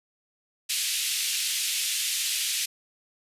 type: band-pass noise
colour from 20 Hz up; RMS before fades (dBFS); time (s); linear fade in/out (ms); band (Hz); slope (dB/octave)
pink; -28; 0.69-2.66; 10; 2600 to 13000; 24
effects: resampled to 32000 Hz